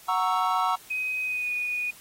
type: chord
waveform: triangle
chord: F# dominant seventh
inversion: none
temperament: equal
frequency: 740 / 932.3 / 1108.7 / 1318.5 Hz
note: F#5 / A#5 / C#6 / E6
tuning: 0 / 0 / 0 / 0 cents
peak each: -26 dBFS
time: 0.08-0.76 s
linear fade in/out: 10 ms
type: tone with pitch glide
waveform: sine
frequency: 2516 to 2467 Hz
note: D#7 to D#7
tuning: +19 to -15 cents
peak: -26 dBFS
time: 0.9-1.91 s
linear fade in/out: 10 ms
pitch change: -34 cents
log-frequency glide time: 1.24-1.51 s
effects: white hiss -50 dBFS RMS until 2 s + AAC 48 kbps